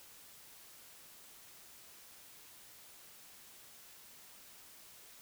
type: silence
effects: white hiss -57 dBFS RMS until 5.21 s